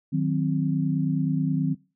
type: chord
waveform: sine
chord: C diminished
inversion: first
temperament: equal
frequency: 155.56 / 185 / 261.6 Hz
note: Eb3 / Gb3 / C4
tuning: 0 / 0 / 0 cents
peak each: -24 / -27 / -26 dBFS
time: 0.12-1.75 s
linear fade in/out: 20 ms
effects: noise-tail reverb RT60 0.3 s tail -20 dB re dry